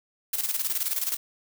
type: noise with tremolo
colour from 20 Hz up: blue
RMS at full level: -26 dBFS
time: 0.33-1.17 s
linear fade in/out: 5 ms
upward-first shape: square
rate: 19 Hz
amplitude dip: 65%
effects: none